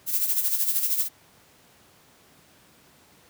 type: noise with tremolo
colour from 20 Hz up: violet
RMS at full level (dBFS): -22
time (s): 0.06-1.09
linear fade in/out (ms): 50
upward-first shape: sine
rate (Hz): 13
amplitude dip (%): 60
effects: pink hiss -56 dBFS RMS until 3.29 s + high-pass 100 Hz 12 dB/octave